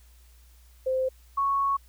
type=tone pair in turn; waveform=sine; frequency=520 / 1107.3 Hz; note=C5 / C#6; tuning=-11 / -2 cents; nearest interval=octave + minor second; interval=1309 cents; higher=second; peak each=-23 / -22 dBFS; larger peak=second; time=0.86-1.09 / 1.37-1.77 s; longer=second; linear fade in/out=10 ms; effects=added 60 Hz sine -52 dBFS peak until 1.88 s + white hiss -62 dBFS RMS until 1.88 s